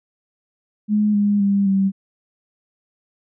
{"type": "tone with pitch steps", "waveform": "sine", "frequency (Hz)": [210.2, 204.7, 199.32, 194.09], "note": ["G#3", "G#3", "G3", "G3"], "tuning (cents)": [21, -25, 29, -17], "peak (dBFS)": -14, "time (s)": [0.88, 1.92], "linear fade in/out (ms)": 50, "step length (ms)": 260, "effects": []}